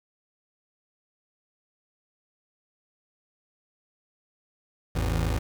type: tone pair together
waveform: 25% pulse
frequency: 53.74 / 82.41 Hz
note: A1 / E2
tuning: -40 / 0 cents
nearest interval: perfect fifth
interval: 740 cents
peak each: -22 / -24 dBFS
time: 4.95-5.39 s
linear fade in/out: 10 ms
effects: 8-bit